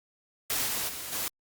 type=noise with level steps; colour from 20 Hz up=white; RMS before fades=-29 / -31 / -38 / -32 dBFS; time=0.5-1.28 s; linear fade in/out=0 ms; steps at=0.66 / 0.88 / 1.12 s; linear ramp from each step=10 ms; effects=Opus 48 kbps